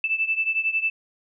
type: beating tone pair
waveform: sine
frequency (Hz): 2637 / 2648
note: E7 / E7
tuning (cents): 0 / +7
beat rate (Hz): 11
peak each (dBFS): -23 / -26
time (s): 0.04-0.9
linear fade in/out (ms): 2
effects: none